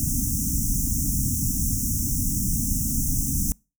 pink band-stop noise, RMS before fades -24 dBFS, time 0-3.52 s, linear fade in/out 0 ms, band 290 to 5700 Hz, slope 96 dB/octave, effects noise-tail reverb RT60 0.3 s tail -26 dB re dry

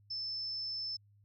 sine tone, 5274 Hz, E8, in tune, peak -36 dBFS, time 0.1-0.97 s, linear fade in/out 10 ms, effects added 102 Hz sine -62 dBFS peak until 1.24 s

